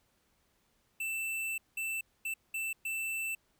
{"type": "tone bursts at uneven times", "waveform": "square", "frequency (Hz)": 2663, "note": "E7", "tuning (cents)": 17, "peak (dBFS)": -34, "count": 5, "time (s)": [[1, 1.58], [1.77, 2.01], [2.25, 2.34], [2.54, 2.73], [2.85, 3.35]], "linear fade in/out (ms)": 5, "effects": ["pink hiss -73 dBFS RMS until 3.59 s"]}